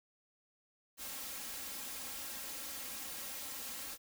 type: noise with comb filter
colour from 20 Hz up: white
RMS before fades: -44 dBFS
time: 0.97-3.98 s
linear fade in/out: 50 ms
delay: 3.7 ms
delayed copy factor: +0.7
effects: none